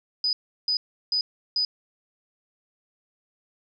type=tone bursts; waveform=sine; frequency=4978 Hz; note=D#8; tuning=in tune; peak=-21 dBFS; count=4; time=0.24-1.65 s; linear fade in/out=2 ms; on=90 ms; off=350 ms; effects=none